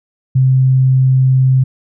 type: tone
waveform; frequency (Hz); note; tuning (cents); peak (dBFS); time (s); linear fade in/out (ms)
sine; 130.81; C3; 0; -7; 0.35-1.64; 10
effects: none